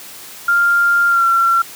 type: tone with pitch glide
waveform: sine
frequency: 1396.9 to 1361.8 Hz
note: F6 to F6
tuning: 0 to -44 cents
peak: -10 dBFS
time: 0.48-1.62 s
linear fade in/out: 5 ms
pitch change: -44 cents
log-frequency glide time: 1.08-1.25 s
effects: white hiss -35 dBFS RMS until 1.75 s + high-pass 100 Hz 12 dB/octave